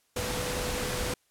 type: tone in noise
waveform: sine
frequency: 496.4 Hz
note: B4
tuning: 9 cents sharp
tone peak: -36 dBFS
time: 0.16-1.14 s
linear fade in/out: 5 ms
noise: pink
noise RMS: -32 dBFS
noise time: 0.16-1.14 s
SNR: -7 dB
effects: white hiss -70 dBFS RMS until 1.3 s + low-pass 12000 Hz 12 dB/octave